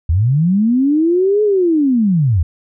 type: linear two-way sweep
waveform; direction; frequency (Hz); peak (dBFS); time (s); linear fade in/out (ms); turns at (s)
sine; up then down; 73.7 to 428.7 to 73.7; -10; 0.09-2.43; 5; 1.43
effects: none